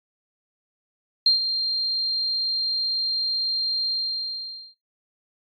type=tone with ADSR envelope; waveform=sine; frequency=4186 Hz; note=C8; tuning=in tune; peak=-12 dBFS; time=1.26-4.75 s; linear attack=4 ms; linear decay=130 ms; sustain=-9 dB; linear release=850 ms; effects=noise-tail reverb RT60 0.2 s tail -20 dB re dry + MP3 64 kbps